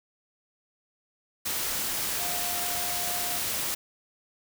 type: tone in noise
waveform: sine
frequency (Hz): 707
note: F5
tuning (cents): +21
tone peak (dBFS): -37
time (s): 2.19-3.38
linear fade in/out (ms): 10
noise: white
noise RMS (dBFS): -30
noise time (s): 1.45-3.75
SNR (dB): -10
effects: none